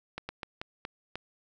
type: slowing click train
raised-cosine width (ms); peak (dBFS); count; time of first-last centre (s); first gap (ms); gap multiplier
0.3; -20; 6; 0.18-1.156; 110; 1.29
effects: none